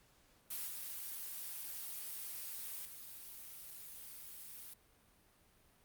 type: noise with level steps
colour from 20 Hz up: blue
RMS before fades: -42 / -45 / -51 dBFS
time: 0.5-4.74 s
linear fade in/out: 10 ms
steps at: 0.67 / 2.85 s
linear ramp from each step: 2 ms
effects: pink hiss -69 dBFS RMS until 5.84 s + Opus 48 kbps